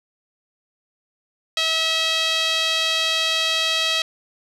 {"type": "tone with band-pass filter", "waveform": "sawtooth", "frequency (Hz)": 646, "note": "E5", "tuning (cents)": -35, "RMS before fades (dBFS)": -21, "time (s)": [1.57, 4.02], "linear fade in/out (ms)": 2, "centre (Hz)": 3600, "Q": 2.7, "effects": []}